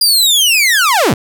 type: linear sweep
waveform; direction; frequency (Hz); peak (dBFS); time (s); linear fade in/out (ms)
sawtooth; down; 4878 to 77.3; -5; 0.01-1.14; 5
effects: none